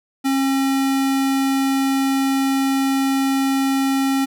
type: tone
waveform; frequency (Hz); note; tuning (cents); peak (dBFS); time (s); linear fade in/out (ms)
square; 270; C#4; -45; -17; 0.24-4.26; 20
effects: none